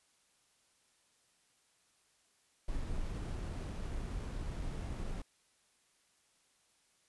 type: noise with sample-and-hold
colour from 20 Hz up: brown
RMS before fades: -39 dBFS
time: 2.68-5.22 s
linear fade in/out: 5 ms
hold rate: 8820 Hz
effects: white hiss -72 dBFS RMS until 7.08 s + resampled to 24000 Hz